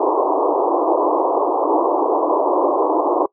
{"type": "band-pass noise", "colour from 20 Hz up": "pink", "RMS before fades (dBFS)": -17, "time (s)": [0, 3.26], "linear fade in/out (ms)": 5, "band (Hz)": [300, 1100], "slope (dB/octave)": 96, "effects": ["noise-tail reverb RT60 0.1 s tail -22 dB re dry"]}